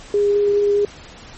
sine tone with vibrato, 408.4 Hz, G#4, 29 cents flat, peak -13 dBFS, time 0.14-0.85 s, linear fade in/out 2 ms, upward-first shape sine, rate 4.8 Hz, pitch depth 8 cents each way, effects pink hiss -40 dBFS RMS until 1.37 s + MP3 32 kbps

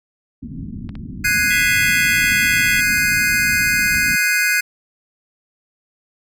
white low-pass noise, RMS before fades -30 dBFS, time 0.42-4.16 s, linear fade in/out 10 ms, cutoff 270 Hz, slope 48 dB/octave
clicks, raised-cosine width 0.3 ms, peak -23 dBFS, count 7, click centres 0.892 / 0.954 / 1.83 / 2.656 / 2.978 / 3.876 / 3.947 s
square chord, Ab dominant seventh, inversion third, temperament equal with one note detuned, 1480 / 1648.8 / 2093 / 2489 Hz, Gb6 / Ab6 / C7 / Eb7, 0 / -13 / 0 / 0 cents, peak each -21 dBFS, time 1.24-4.61 s, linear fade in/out 10 ms
harmonic tone, 664 Hz, E5, 12 cents sharp, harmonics 3 / 4 / 5, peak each -22 / -27 / -27 dBFS, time 1.5-2.81 s, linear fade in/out 10 ms
effects none

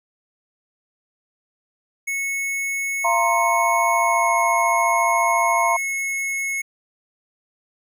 square tone with pitch glide, 2200 to 2185 Hz, C#7 to C#7, -14 to -26 cents, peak -23 dBFS, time 2.07-6.62 s, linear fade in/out 10 ms, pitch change -12 cents, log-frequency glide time 3.93-4.34 s
sine chord, F suspended fourth, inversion none, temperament equal with one note detuned, 682.5 / 932.3 / 1046.5 Hz, F5 / Bb5 / C6, -40 / 0 / 0 cents, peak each -21 dBFS, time 3.04-5.77 s, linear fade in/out 10 ms
effects none

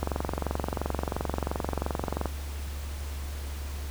click train, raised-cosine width 1 ms, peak -14 dBFS, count 52, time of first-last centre 0.03-2.257 s, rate 22.9 Hz, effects added 71 Hz sine -33 dBFS peak until 3.9 s + pink hiss -44 dBFS RMS until 3.9 s

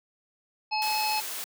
harmonic tone, 858 Hz, A5, 44 cents flat, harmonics 1 / 3 / 5 / 6, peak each -27 / -32 / -34 / -35 dBFS, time 0.71-1.21 s, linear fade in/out 20 ms
white noise, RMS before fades -35 dBFS, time 0.82-1.44 s, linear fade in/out 0 ms
effects high-pass 400 Hz 12 dB/octave

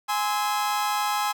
40% pulse chord, Ab augmented, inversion none, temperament just, 830.6 / 1038.3 / 1297.8 Hz, Ab5 / C6 / E6, 0 / -14 / -27 cents, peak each -25 / -28 / -29 dBFS, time 0.08-1.33 s, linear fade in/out 20 ms, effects none

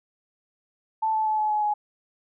sine tone with pitch steps, 880 / 871.4 / 862.9 / 854.5 / 846.1 / 837.8 Hz, A5 / A5 / A5 / G#5 / G#5 / G#5, 0 / -17 / -34 / +49 / +32 / +15 cents, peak -21 dBFS, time 1.02-1.74 s, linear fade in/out 10 ms, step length 120 ms, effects none

